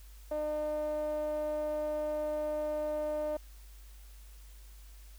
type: tone with band-pass filter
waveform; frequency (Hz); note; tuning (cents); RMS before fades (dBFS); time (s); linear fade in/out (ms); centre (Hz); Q
sawtooth; 302.7; D#4; -48; -34; 0.31-3.37; 5; 630; 5.1
effects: added 50 Hz sine -49 dBFS peak until 5.18 s + white hiss -61 dBFS RMS until 5.18 s